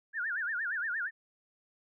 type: tone with vibrato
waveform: sine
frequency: 1600 Hz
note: G6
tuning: 35 cents sharp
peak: -31 dBFS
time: 0.13-1.11 s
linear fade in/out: 50 ms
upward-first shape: sine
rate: 8.6 Hz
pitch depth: 230 cents each way
effects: none